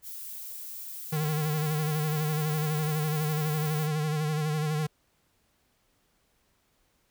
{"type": "noise", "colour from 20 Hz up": "violet", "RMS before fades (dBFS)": -40, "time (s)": [0.02, 3.89], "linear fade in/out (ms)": 50}
{"type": "tone with vibrato", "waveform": "square", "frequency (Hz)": 153, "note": "D#3", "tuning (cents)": -29, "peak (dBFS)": -27, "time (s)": [1.12, 4.87], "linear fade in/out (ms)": 10, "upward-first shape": "sine", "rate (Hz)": 12, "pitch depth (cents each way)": 51}
{"effects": ["pink hiss -70 dBFS RMS until 7.1 s"]}